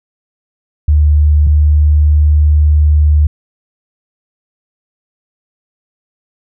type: tone pair in turn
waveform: sine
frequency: 74.7 / 74.97 Hz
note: D2 / D2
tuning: +30 / +36 cents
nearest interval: unison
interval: 6 cents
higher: second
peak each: -5 dBFS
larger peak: neither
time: 0.88-1.47 / 1.47-3.27 s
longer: second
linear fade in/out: 5 ms
effects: none